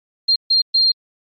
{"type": "tone bursts at uneven times", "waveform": "sine", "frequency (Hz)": 4194, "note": "C8", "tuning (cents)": 3, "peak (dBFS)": -11, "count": 3, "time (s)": [[0.28, 0.36], [0.5, 0.62], [0.74, 0.92]], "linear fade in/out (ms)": 10, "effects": ["MP3 32 kbps"]}